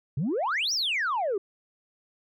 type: exponential two-way sweep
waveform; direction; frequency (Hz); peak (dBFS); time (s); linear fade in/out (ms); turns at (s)
sine; up then down; 122.2 to 5920 to 370.9; -23; 0.17-1.38; 5; 0.73
effects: tanh soft clip ceiling -22 dBFS